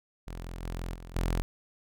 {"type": "tone with level steps", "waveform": "sawtooth", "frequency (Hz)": 43, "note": "F1", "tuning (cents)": -26, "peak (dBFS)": [-34, -30, -39, -23], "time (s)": [0.27, 1.42], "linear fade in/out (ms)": 0, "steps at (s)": [0.63, 0.95, 1.16], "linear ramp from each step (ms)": 2, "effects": []}